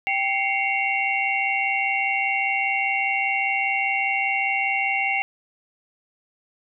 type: tone cluster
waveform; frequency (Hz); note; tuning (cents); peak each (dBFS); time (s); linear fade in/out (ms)
sine; 785 / 2111 / 2236 / 2746; G5 / C7 / C#7 / F7; +2 / +15 / +14 / -30; -26; 0.07-5.22; 0
effects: none